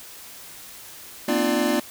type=tone cluster; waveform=square; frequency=234.6 / 258.3 / 300.3 / 347.8 / 591 Hz; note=A#3 / C4 / D4 / F4 / D5; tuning=+11 / -22 / +39 / -7 / +11 cents; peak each=-27 dBFS; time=1.28-1.8 s; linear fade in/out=5 ms; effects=white hiss -42 dBFS RMS until 1.9 s